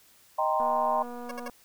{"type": "chord", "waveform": "sine", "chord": "C minor seventh", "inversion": "first", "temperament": "equal", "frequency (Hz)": [622.3, 784, 932.3, 1046.5], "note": ["Eb5", "G5", "Bb5", "C6"], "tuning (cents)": [0, 0, 0, 0], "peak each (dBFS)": -29, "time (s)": [0.38, 1.03], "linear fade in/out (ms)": 10}
{"type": "click train", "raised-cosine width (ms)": 1, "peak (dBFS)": -28, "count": 218, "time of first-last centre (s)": [0.6, 1.497], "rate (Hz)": 242}
{"type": "tone bursts", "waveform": "15% pulse", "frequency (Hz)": 553, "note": "C#5", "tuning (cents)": -4, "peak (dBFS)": -29, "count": 3, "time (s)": [1.29, 1.482], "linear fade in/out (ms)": 5, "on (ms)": 24, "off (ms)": 60}
{"effects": ["white hiss -59 dBFS RMS until 1.64 s"]}